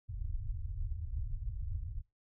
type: low-pass noise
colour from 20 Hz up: pink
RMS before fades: -38 dBFS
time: 0.08-2.02 s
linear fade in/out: 20 ms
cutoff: 110 Hz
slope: 48 dB/octave
effects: noise-tail reverb RT60 0.2 s tail -19 dB re dry